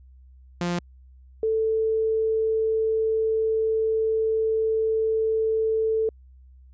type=tone pair in turn; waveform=sawtooth / sine; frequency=174.7 / 442.1 Hz; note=F3 / A4; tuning=+1 / +8 cents; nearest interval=octave + major third; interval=1607 cents; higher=second; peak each=-20 dBFS; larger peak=neither; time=0.61-0.79 / 1.43-6.09 s; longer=second; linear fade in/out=2 ms; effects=added 64 Hz sine -47 dBFS peak until 6.73 s + resampled to 16000 Hz